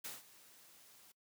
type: noise with ADSR envelope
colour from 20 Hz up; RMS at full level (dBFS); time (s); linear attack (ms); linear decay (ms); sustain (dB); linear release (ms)
white; -44; 0.04-1.12; 8; 170; -18; 6
effects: noise-tail reverb RT60 0.1 s tail -22 dB re dry + high-pass 100 Hz 12 dB/octave